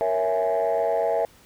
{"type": "chord", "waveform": "sine", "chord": "A# half-diminished seventh", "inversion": "none", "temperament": "equal", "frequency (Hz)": [466.2, 554.4, 659.3, 830.6], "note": ["A#4", "C#5", "E5", "G#5"], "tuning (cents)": [0, 0, 0, 0], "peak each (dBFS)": [-25, -26, -22, -27], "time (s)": [0.01, 1.25], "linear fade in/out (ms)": 0, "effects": ["tanh soft clip ceiling -15 dBFS", "pink hiss -54 dBFS RMS until 1.45 s"]}